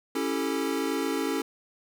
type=chord; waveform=square; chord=A dominant seventh; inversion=first; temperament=equal with one note detuned; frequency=276.1 / 329.6 / 392 / 440 Hz; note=C#4 / E4 / G4 / A4; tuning=-7 / 0 / 0 / 0 cents; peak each=-31 / -33 / -35 / -33 dBFS; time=0.15-1.42 s; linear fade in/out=5 ms; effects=none